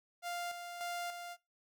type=tone with tremolo; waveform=sawtooth; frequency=698.5 Hz; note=F5; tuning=in tune; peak=-34 dBFS; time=0.22-1.37 s; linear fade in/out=50 ms; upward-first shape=square; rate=1.7 Hz; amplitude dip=50%; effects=noise-tail reverb RT60 0.2 s tail -19 dB re dry